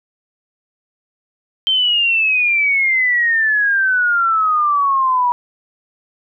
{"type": "exponential sweep", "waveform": "sine", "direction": "down", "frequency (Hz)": [3136, 962], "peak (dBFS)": -12, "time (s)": [1.67, 5.32], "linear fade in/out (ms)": 0, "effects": []}